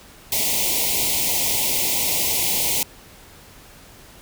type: band-stop noise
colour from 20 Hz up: white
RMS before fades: -21 dBFS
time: 0.32-2.83 s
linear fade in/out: 2 ms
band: 1000 to 2000 Hz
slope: 96 dB/octave
effects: pink hiss -46 dBFS RMS until 4.21 s